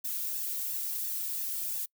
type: noise with flanger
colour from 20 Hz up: violet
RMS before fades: -34 dBFS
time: 0.04-1.86 s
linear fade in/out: 10 ms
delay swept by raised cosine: 1.1 to 2.2 ms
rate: 2.9 Hz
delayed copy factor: +0.65
effects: noise-tail reverb RT60 0.1 s tail -26 dB re dry